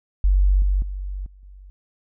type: tone with level steps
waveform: sine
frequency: 47.63 Hz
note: G1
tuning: 49 cents flat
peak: -13 / -16 / -26 / -44 / -40 dBFS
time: 0.24-1.7 s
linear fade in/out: 0 ms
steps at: 0.62 / 0.82 / 1.26 / 1.43 s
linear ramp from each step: 2 ms
effects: none